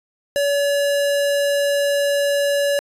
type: tone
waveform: square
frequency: 569 Hz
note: C#5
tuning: 45 cents sharp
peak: -17 dBFS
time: 0.36-2.79 s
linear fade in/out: 0 ms
effects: resampled to 32000 Hz

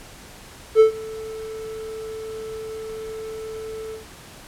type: tone with ADSR envelope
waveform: triangle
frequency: 440 Hz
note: A4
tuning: in tune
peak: -5 dBFS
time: 0.75-4.05 s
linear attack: 50 ms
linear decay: 110 ms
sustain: -23 dB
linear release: 130 ms
effects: pink hiss -43 dBFS RMS until 4.47 s + low-pass 12000 Hz 12 dB/octave

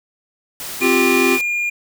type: noise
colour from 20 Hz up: white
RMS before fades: -29 dBFS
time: 0.6-1.41 s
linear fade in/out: 0 ms
type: chord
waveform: square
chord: C suspended fourth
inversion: none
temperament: equal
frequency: 261.6 / 349.2 / 392 Hz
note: C4 / F4 / G4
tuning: 0 / 0 / 0 cents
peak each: -19 dBFS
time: 0.8-1.39 s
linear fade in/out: 50 ms
type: tone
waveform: triangle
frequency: 2416 Hz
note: D7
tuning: 48 cents sharp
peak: -16 dBFS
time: 0.81-1.7 s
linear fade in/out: 10 ms
effects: none

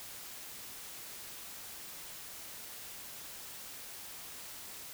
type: silence
effects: white hiss -47 dBFS RMS until 4.93 s

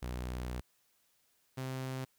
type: tone pair in turn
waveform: sawtooth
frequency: 61.74 / 130.82 Hz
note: B1 / C3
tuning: 0 / 0 cents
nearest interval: octave + minor second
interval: 1300 cents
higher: second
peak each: -33 / -33 dBFS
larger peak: neither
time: 0.02-0.61 / 1.57-2.05 s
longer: first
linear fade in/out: 10 ms
effects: white hiss -73 dBFS RMS until 2.18 s

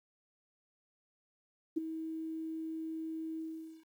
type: tone with ADSR envelope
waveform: sine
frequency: 321 Hz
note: E4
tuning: 46 cents flat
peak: -26 dBFS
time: 1.76-3.85 s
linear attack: 16 ms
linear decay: 11 ms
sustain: -11 dB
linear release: 460 ms
effects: 11-bit

